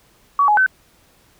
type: tone with pitch steps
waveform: sine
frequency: 1133 / 839 / 1525 Hz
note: C#6 / G#5 / G6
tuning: +37 / +17 / -48 cents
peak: -11 dBFS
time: 0.39-0.663 s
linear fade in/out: 2 ms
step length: 91 ms
effects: pink hiss -55 dBFS RMS until 1.39 s